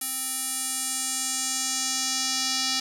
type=tone with band-pass filter sweep; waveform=square; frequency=261.6 Hz; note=C4; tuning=in tune; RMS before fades=-28 dBFS; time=0.01-2.8 s; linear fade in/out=5 ms; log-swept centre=11000 to 5000 Hz; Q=2.1; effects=8-bit